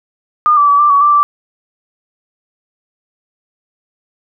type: tone with pitch steps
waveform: sine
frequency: 1215 / 1161 / 1145 / 1179 / 1129 / 1175 / 1167 Hz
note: D#6 / D6 / D6 / D6 / C#6 / D6 / D6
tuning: -42 / -20 / -44 / +6 / +31 / +1 / -11 cents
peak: -6 dBFS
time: 0.46-1.23 s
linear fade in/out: 0 ms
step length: 110 ms
effects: none